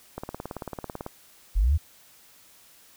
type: click train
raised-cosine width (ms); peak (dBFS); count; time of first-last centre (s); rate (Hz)
1; -19; 17; 0.18-1.064; 18.1
type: linear sweep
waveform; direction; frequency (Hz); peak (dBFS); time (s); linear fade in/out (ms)
sine; up; 38.66 to 84.4; -18; 1.55-1.78; 20
effects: white hiss -55 dBFS RMS until 2.96 s